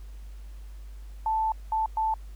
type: tone bursts at uneven times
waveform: sine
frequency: 880 Hz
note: A5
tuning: in tune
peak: -23 dBFS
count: 3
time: 1.26-1.52 / 1.72-1.86 / 1.97-2.14 s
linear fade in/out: 2 ms
effects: added 50 Hz sine -39 dBFS peak until 2.35 s + pink hiss -60 dBFS RMS until 2.35 s